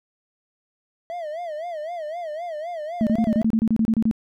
triangle tone with vibrato, 650 Hz, E5, 24 cents flat, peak -26 dBFS, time 1.1-3.43 s, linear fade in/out 0 ms, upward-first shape sine, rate 3.9 Hz, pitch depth 150 cents each way
sine tone bursts, 223.1 Hz, A3, 24 cents sharp, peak -16 dBFS, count 13, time 3.01-4.112 s, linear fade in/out 0 ms, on 58 ms, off 29 ms
effects none

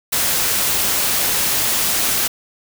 white noise, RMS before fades -18 dBFS, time 0.12-2.28 s, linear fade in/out 10 ms, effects none

